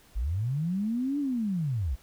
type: linear two-way sweep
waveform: sine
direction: up then down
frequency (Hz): 44.8 to 293.7 to 53.4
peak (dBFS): -26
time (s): 0.15-1.96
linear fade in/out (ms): 20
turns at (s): 1.19
effects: pink hiss -58 dBFS RMS until 2.02 s